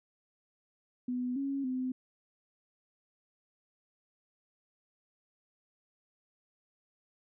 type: tone with pitch steps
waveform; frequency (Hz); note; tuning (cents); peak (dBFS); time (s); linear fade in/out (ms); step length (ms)
sine; 248.8 / 275.5 / 256.3; B3 / C#4 / C4; +13 / -11 / -36; -31; 1.08-1.92; 5; 280
effects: none